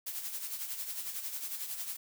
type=noise with tremolo; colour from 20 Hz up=blue; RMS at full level=-37 dBFS; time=0.06-1.97 s; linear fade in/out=10 ms; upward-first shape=sine; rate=11 Hz; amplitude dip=55%; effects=none